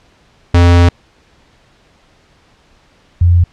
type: tone pair in turn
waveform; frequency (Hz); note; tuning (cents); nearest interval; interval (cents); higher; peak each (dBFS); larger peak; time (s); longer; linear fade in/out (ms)
square / sine; 87 / 87; F2 / F2; -6 / -6; unison; 0; neither; -5; neither; 0.54-0.89 / 3.21-3.44; first; 5
effects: pink hiss -50 dBFS RMS until 3.52 s + low-pass 5000 Hz 12 dB/octave